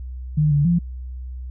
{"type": "tone with pitch steps", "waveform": "sine", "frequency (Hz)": [151.6, 145, 172.3], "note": ["D#3", "D3", "F3"], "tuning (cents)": [-45, -22, -23], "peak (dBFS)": -14, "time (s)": [0.37, 0.79], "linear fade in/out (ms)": 10, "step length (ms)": 140, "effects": ["added 63 Hz sine -29 dBFS peak until 1.5 s"]}